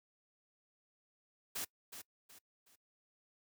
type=noise with echo; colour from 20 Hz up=white; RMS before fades=-40 dBFS; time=1.55-1.65 s; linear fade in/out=10 ms; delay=370 ms; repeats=3; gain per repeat=-9 dB; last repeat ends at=2.76 s; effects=noise-tail reverb RT60 0.1 s tail -23 dB re dry + high-pass 80 Hz 12 dB/octave